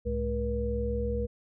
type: tone cluster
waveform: sine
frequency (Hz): 66.8 / 107.6 / 213.2 / 479.9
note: C2 / A2 / G#3 / B4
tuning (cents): +36 / -38 / +46 / -50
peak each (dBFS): -31 / -38 / -36 / -31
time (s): 0.05-1.27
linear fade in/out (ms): 20
effects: none